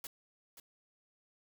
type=noise with echo; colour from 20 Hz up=white; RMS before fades=-44 dBFS; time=0.04-0.07 s; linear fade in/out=2 ms; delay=530 ms; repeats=1; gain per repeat=-10 dB; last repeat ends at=0.6 s; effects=none